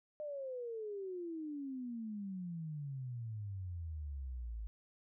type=exponential sweep; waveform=sine; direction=down; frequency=610 to 52.5 Hz; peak=-40 dBFS; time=0.2-4.67 s; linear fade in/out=0 ms; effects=none